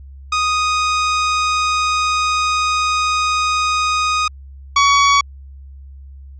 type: tone pair in turn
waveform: sawtooth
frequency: 1244.5 / 1126.3 Hz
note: D#6 / C#6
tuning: 0 / +27 cents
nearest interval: major second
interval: 173 cents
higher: first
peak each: -11 / -6 dBFS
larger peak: second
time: 0.32-4.28 / 4.76-5.21 s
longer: first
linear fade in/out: 5 ms
effects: added 68 Hz sine -34 dBFS peak until 6.39 s + resampled to 16000 Hz